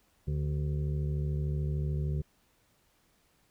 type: harmonic tone with a mistuned harmonic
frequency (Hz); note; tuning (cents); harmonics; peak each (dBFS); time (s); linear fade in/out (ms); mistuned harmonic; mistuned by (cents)
73.42; D2; 0; 1 / 2 / 3 / 5 / 6 / 7; -32 / -31 / -47 / -44 / -52 / -54; 0.27-2.22; 10; 5; +47
effects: pink hiss -69 dBFS RMS until 3.5 s